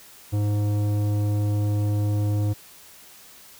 sine tone with tanh clipping, 103.7 Hz, G#2, 2 cents flat, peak -22 dBFS, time 0.32-2.54 s, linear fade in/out 20 ms, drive 13 dB, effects white hiss -48 dBFS RMS until 3.59 s

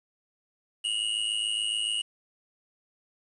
square tone with amplitude modulation, 2879 Hz, F#7, 48 cents flat, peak -24 dBFS, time 0.84-2.02 s, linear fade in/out 10 ms, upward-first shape sine, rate 107 Hz, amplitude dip 75%, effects resampled to 24000 Hz + 9-bit

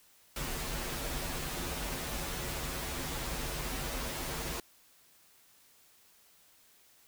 pink noise with comb filter, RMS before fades -37 dBFS, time 0.36-4.6 s, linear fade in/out 2 ms, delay 9.9 ms, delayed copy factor -0.9, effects white hiss -63 dBFS RMS until 7.07 s

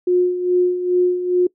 sine tone with tremolo, 359.6 Hz, F#4, 49 cents flat, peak -11 dBFS, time 0.07-1.47 s, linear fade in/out 5 ms, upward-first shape sine, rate 2.4 Hz, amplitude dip 65%, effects noise-tail reverb RT60 0.1 s tail -22 dB re dry

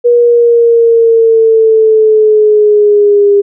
sine linear sweep, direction down, 481.6 to 402.6 Hz, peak -3 dBFS, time 0.04-3.42 s, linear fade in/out 20 ms, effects none

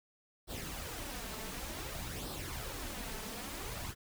pink noise with flanger, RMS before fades -42 dBFS, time 0.47-3.95 s, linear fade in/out 50 ms, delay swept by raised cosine 0.22 to 4.62 ms, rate 0.55 Hz, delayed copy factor +0.55, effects none

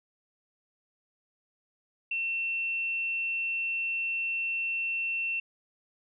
sine tone, 2700 Hz, E7, 41 cents sharp, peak -28 dBFS, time 2.11-5.4 s, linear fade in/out 5 ms, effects none

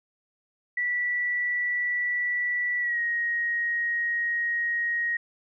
sine tone with pitch glide, 1957 to 1881.6 Hz, B6 to A#6, -16 to +16 cents, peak -24 dBFS, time 0.77-5.17 s, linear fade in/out 5 ms, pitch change -68 cents, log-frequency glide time 2.79-3 s, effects none

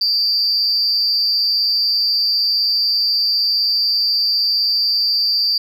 sine tone with amplitude modulation, 4699 Hz, D8, in tune, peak -9 dBFS, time 0.01-5.58 s, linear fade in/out 5 ms, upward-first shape sine, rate 215 Hz, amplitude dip 80%, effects tanh soft clip ceiling -9 dBFS

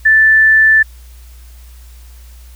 sine tone, 1760 Hz, A6, in tune, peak -5 dBFS, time 0.05-0.83 s, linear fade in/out 10 ms, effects added 60 Hz sine -34 dBFS peak until 2.55 s + white hiss -47 dBFS RMS until 2.55 s

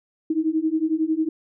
sine beating tone pair, 311.1 / 322.1 Hz, D#4 / E4, 0 / -40 cents, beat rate 11 Hz, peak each -23 / -22 dBFS, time 0.3-1.29 s, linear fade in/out 5 ms, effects none

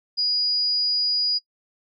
sine tone, 4900 Hz, D#8, 27 cents flat, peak -20 dBFS, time 0.17-1.39 s, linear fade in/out 20 ms, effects noise-tail reverb RT60 0.1 s tail -20 dB re dry

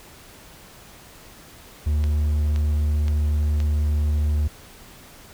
triangle tone, 75 Hz, D2, 37 cents sharp, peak -16 dBFS, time 1.86-4.48 s, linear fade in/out 10 ms
click train, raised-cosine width 0.2 ms, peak -19 dBFS, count 4, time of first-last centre 2.04-3.603 s, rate 1.92 Hz
effects pink hiss -46 dBFS RMS until 5.33 s

